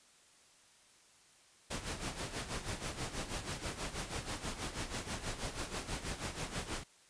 pink noise with tremolo, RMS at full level -38 dBFS, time 1.7-6.84 s, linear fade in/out 10 ms, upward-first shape sine, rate 6.2 Hz, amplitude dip 70%, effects white hiss -64 dBFS RMS until 7.09 s + resampled to 22050 Hz

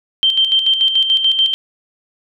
sine tone with tremolo, 3136 Hz, G7, in tune, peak -9 dBFS, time 0.23-1.54 s, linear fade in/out 0 ms, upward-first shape square, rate 6.9 Hz, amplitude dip 55%, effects none

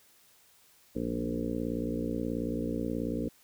harmonic tone with a mistuned harmonic, 58.5 Hz, A#1, 7 cents sharp, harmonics 1 / 2 / 3 / 4 / 5 / 6 / 7 / 8 / 9, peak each -42 / -42 / -40 / -35 / -35 / -45 / -41 / -39 / -42 dBFS, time 0.95-3.29 s, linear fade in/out 10 ms, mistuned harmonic 3, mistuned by +15 cents, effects white hiss -62 dBFS RMS until 3.43 s

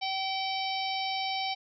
harmonic tone, 769 Hz, G5, 33 cents flat, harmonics 1 / 3 / 4 / 5 / 6 / 7, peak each -32 / -37 / -38 / -39 / -40 / -40 dBFS, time 0.01-1.55 s, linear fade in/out 20 ms, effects none

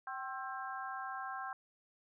harmonic tone with a mistuned harmonic, 266.2 Hz, C4, 30 cents sharp, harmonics 3 / 4 / 5 / 6, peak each -44 / -44 / -46 / -46 dBFS, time 0.07-1.53 s, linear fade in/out 2 ms, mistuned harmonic 3, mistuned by -56 cents, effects none

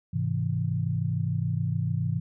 sine chord, Ab augmented, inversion none, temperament equal with one note detuned, 103.83 / 130.81 / 163.3 Hz, Ab2 / C3 / E3, 0 / 0 / -16 cents, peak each -29 / -29 / -29 dBFS, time 0.13-2.2 s, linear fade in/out 10 ms, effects none

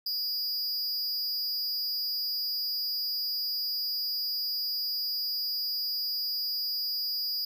square tone with amplitude modulation, 4890 Hz, D#8, 31 cents flat, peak -26 dBFS, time 0.06-7.45 s, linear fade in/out 5 ms, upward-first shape sine, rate 260 Hz, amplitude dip 80%, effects none

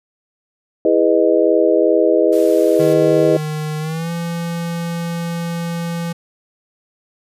sine chord, E major seventh, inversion none, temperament just, 329.6 / 412 / 494.4 / 618.1 Hz, E4 / G#4 / B4 / D#5, 0 / -14 / +2 / -12 cents, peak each -16 dBFS, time 0.85-3.37 s, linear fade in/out 2 ms
white noise, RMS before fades -36 dBFS, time 2.32-2.94 s, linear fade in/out 10 ms
square tone with pitch glide, 153.5 to 169.34 Hz, D#3 to E3, -23 to +47 cents, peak -21 dBFS, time 2.79-6.13 s, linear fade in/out 10 ms, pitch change +170 cents, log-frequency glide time 3.79-4.11 s
effects resampled to 32000 Hz

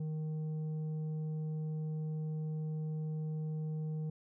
triangle tone with tanh clipping, 155.56 Hz, D#3, in tune, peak -36 dBFS, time 0-4.1 s, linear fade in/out 5 ms, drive 10 dB, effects none

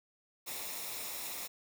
white noise with comb filter, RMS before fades -41 dBFS, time 0.46-1.48 s, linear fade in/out 20 ms, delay 0.65 ms, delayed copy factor -0.55, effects none

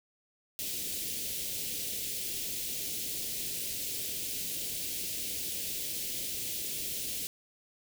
white band-stop noise, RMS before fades -36 dBFS, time 0.59-7.27 s, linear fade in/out 0 ms, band 510 to 2500 Hz, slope 24 dB/octave, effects none

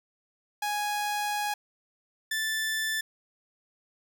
sawtooth tone pair in turn, 830.6 / 1760 Hz, G#5 / A6, 0 / 0 cents, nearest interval octave + minor second, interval 1300 cents, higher second, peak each -24 dBFS, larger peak neither, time 0.62-1.54 / 2.31-3.01 s, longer first, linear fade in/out 5 ms, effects none

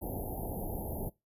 pink band-stop noise, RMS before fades -37 dBFS, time 0.01-1.1 s, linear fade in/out 20 ms, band 870 to 11000 Hz, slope 96 dB/octave, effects noise-tail reverb RT60 0.2 s tail -20 dB re dry + resampled to 32000 Hz

